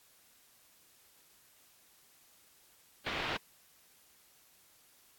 white low-pass noise, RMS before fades -37 dBFS, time 3.06-3.37 s, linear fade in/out 5 ms, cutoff 3300 Hz, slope 24 dB/octave, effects white hiss -64 dBFS RMS until 5.18 s + AAC 64 kbps

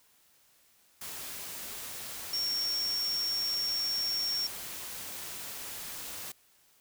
sine tone in noise, 5510 Hz, F8, 24 cents flat, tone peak -29 dBFS, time 2.33-4.47 s, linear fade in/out 5 ms, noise white, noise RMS -41 dBFS, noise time 1.01-6.32 s, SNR +9 dB, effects white hiss -65 dBFS RMS until 6.8 s

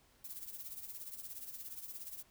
violet noise with tremolo, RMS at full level -44 dBFS, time 0.24-2.23 s, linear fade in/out 5 ms, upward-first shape triangle, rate 17 Hz, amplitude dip 75%, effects pink hiss -68 dBFS RMS until 2.3 s

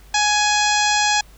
harmonic tone, 836 Hz, G#5, 11 cents sharp, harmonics 1 / 2 / 3 / 4 / 5 / 6 / 7 / 8 / 9, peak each -19 / -22 / -24 / -25 / -26 / -27 / -27 / -28 / -29 dBFS, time 0.14-1.21 s, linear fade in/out 5 ms, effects added 50 Hz sine -44 dBFS peak until 1.37 s + pink hiss -51 dBFS RMS until 1.37 s

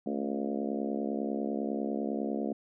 harmonic tone with a mistuned harmonic, 70 Hz, C#2, 18 cents sharp, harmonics 3 / 4 / 5 / 6 / 7 / 8 / 9 / 10, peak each -34 / -36 / -38 / -40 / -41 / -42 / -43 / -44 dBFS, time 0.06-2.53 s, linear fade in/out 5 ms, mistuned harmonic 3, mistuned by +64 cents, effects none

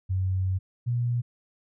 sine tone pair in turn, 93.8 / 120.49 Hz, F#2 / B2, +24 / -42 cents, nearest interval major third, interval 434 cents, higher second, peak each -23 dBFS, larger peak neither, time 0.09-0.59 / 0.86-1.22 s, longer first, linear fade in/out 20 ms, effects none

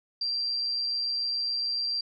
sine tone with amplitude modulation, 4721 Hz, D8, 8 cents sharp, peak -25 dBFS, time 0.21-2.01 s, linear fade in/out 5 ms, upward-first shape sine, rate 127 Hz, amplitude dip 35%, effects none

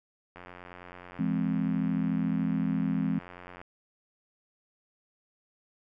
click train, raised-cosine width 0.5 ms, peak -30 dBFS, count 292, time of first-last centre 0.36-3.615 s, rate 89.4 Hz
sine chord, E augmented, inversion none, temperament equal with one note detuned, 168.08 / 207.7 / 261.6 Hz, E3 / G#3 / B#3, +34 / 0 / 0 cents, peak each -30 dBFS, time 1.19-3.19 s, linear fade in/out 5 ms
effects none

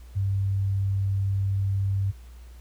sine tone, 98 Hz, G2, in tune, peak -22 dBFS, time 0.15-2.12 s, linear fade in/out 20 ms, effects added 60 Hz sine -42 dBFS peak until 2.6 s + pink hiss -58 dBFS RMS until 2.6 s

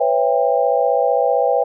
sine chord, C# half-diminished seventh, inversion third, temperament just, 498.9 / 554.4 / 665.2 / 798.3 Hz, B4 / C#5 / E5 / G5, +17 / 0 / +16 / +31 cents, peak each -18 / -19 / -20 / -19 dBFS, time 0-1.64 s, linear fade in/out 10 ms, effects none

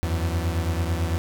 40% pulse beating tone pair, 82.7 / 91.7 Hz, E2 / F#2, +6 / -15 cents, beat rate 9 Hz, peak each -23 / -27 dBFS, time 0.03-1.18 s, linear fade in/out 0 ms, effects none

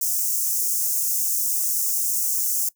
white high-pass noise, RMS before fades -23 dBFS, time 0.01-2.69 s, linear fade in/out 5 ms, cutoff 5800 Hz, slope 48 dB/octave, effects noise-tail reverb RT60 0.1 s tail -20 dB re dry

